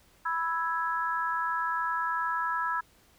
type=chord; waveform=sine; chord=E major; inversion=second; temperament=equal; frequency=987.8 / 1318.5 / 1661.2 Hz; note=B5 / E6 / G#6; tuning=0 / 0 / 0 cents; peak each=-31 / -31 / -33 dBFS; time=0.25-2.81 s; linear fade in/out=10 ms; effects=pink hiss -62 dBFS RMS until 3.18 s